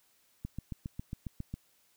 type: click train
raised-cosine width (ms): 5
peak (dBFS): -25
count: 9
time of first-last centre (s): 0.45-1.54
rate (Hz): 7.34
effects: white hiss -69 dBFS RMS until 1.96 s